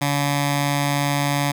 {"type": "tone with notch filter", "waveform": "10% pulse", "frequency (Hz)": 142.8, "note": "D3", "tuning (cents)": -48, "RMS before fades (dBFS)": -21, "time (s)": [0.01, 1.52], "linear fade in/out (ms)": 10, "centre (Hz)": 430, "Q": 0.97, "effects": []}